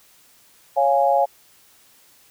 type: chord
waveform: sine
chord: Db major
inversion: none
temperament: equal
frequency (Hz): 554.4 / 698.5 / 830.6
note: Db5 / F5 / Ab5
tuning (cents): 0 / 0 / 0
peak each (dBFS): -19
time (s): 0.76-1.26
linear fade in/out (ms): 20
effects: white hiss -54 dBFS RMS until 2.3 s